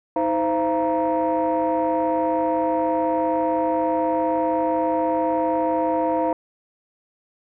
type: tone cluster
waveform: sine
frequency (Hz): 316.9 / 518 / 680 / 938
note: D#4 / C5 / F5 / A#5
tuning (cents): +32 / -17 / -46 / +11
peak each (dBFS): -23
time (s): 0.16-6.33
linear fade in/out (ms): 2
effects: tanh soft clip ceiling -13 dBFS